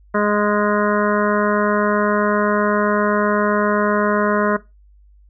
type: harmonic tone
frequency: 207.7 Hz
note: G#3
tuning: in tune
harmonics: 1 / 2 / 3 / 5 / 6 / 7 / 8 / 9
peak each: -20 / -21 / -21 / -23 / -26 / -25 / -30 / -31 dBFS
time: 0.14-4.57 s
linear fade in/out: 10 ms
effects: noise-tail reverb RT60 0.2 s tail -17 dB re dry + added 50 Hz sine -46 dBFS peak until 5.29 s